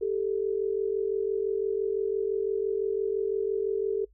sine tone pair together, 394.1 / 440 Hz, G4 / A4, +9 / 0 cents, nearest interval major second, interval 191 cents, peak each -28 dBFS, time 0.01-4.05 s, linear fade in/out 10 ms, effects noise-tail reverb RT60 0.1 s tail -21 dB re dry + added 50 Hz sine -57 dBFS peak until 4.13 s

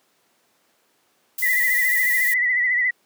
violet noise, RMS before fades -27 dBFS, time 1.38-2.34 s, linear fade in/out 5 ms
sine tone with vibrato, 1975.5 Hz, B6, in tune, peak -17 dBFS, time 1.42-2.91 s, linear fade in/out 10 ms, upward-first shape sine, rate 14 Hz, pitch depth 57 cents each way
effects pink hiss -63 dBFS RMS until 3.05 s + high-pass 300 Hz 12 dB/octave

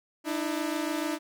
sawtooth tone pair together, 299.5 / 326.3 Hz, D4 / E4, +34 / -18 cents, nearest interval minor second, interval 148 cents, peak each -27 / -28 dBFS, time 0.24-1.19 s, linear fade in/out 50 ms, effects none

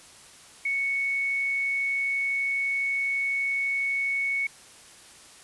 sine tone, 2217 Hz, C#7, in tune, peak -24 dBFS, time 0.65-4.47 s, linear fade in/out 5 ms, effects white hiss -50 dBFS RMS until 5.43 s + resampled to 24000 Hz

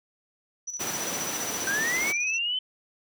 sine tone with tremolo, 5920 Hz, F#8, in tune, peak -30 dBFS, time 0.67-2.39 s, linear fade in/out 10 ms, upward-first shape square, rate 15 Hz, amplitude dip 60%
pink high-pass noise, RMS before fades -33 dBFS, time 0.79-2.13 s, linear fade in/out 20 ms, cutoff 220 Hz, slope 12 dB/octave
sine linear sweep, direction up, 1542 to 3079 Hz, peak -25 dBFS, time 1.67-2.59 s, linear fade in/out 5 ms
effects none

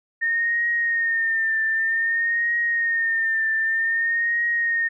sine tone with vibrato, 1830 Hz, A#6, 32 cents flat, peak -19 dBFS, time 0.21-4.89 s, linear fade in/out 20 ms, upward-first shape triangle, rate 0.53 Hz, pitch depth 52 cents each way, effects none

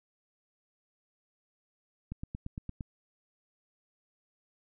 click train, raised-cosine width 5 ms, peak -25 dBFS, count 7, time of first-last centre 2.12-2.808 s, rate 8.72 Hz, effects none

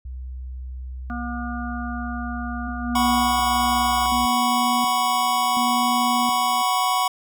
sine tone, 63.6 Hz, C2, 48 cents flat, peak -30 dBFS, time 0.05-4.26 s, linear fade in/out 5 ms
harmonic tone, 239.9 Hz, A#3, 50 cents sharp, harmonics 1 / 3 / 5 / 6, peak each -29 / -35 / -36 / -35 dBFS, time 1.1-4.06 s, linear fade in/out 0 ms
sine tone with tremolo, 241.5 Hz, B3, 39 cents flat, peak -24 dBFS, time 2.67-6.63 s, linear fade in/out 20 ms, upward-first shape square, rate 0.69 Hz, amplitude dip 75%
square chord, F# suspended fourth, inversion none, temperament equal with one note detuned, 743.4 / 987.8 / 1108.7 Hz, F#5 / B5 / C#6, +8 / 0 / 0 cents, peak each -24 dBFS, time 2.95-7.08 s, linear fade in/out 5 ms
effects none

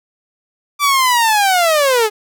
sawtooth linear sweep, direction down, 1174.7 to 411.4 Hz, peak -7 dBFS, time 0.79-2.1 s, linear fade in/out 50 ms, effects none

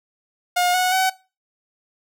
sawtooth tone with pitch steps, 715 / 734.3 / 754 Hz, F5 / F#5 / F#5, +41 / -13 / +32 cents, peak -13 dBFS, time 0.56-1.1 s, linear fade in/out 10 ms, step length 180 ms, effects noise-tail reverb RT60 0.3 s tail -20 dB re dry

